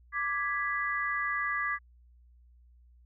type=chord; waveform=sine; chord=G# diminished; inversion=second; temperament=equal; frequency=1174.7 / 1661.2 / 1975.5 Hz; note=D6 / G#6 / B6; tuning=0 / 0 / 0 cents; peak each=-33 dBFS; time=0.12-1.79 s; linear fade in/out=50 ms; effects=added 60 Hz sine -56 dBFS peak until 3.05 s